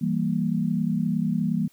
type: chord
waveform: sine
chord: E diminished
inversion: none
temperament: equal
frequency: 164.81 / 196 / 233.1 Hz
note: E3 / G3 / Bb3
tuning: 0 / 0 / 0 cents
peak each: -26 dBFS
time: 0.01-1.68 s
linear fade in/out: 10 ms
effects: white hiss -61 dBFS RMS until 1.72 s